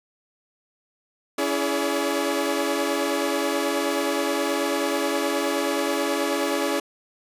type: tone cluster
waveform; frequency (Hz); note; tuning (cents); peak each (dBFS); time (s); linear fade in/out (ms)
sawtooth; 281.8 / 331.2 / 417.6 / 573; C#4 / E4 / G#4 / D5; +29 / +8 / +10 / -43; -24; 1.38-6.8; 5
effects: resampled to 32000 Hz